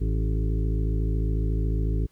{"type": "harmonic tone with a mistuned harmonic", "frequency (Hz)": 54, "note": "A1", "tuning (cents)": -32, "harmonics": [1, 2, 3, 5, 6, 7, 8], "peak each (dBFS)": [-23, -29, -33, -37, -39, -40, -41], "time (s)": [0, 2.07], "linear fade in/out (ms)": 20, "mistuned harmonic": 7, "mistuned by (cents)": 27, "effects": ["pink hiss -65 dBFS RMS until 2.11 s"]}